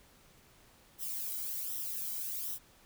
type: noise with flanger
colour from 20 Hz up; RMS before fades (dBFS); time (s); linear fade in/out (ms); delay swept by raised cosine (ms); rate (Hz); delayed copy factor
violet; -38; 0.98-2.59; 50; 0.43 to 1.15; 1.3; -0.6
effects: pink hiss -62 dBFS RMS until 2.85 s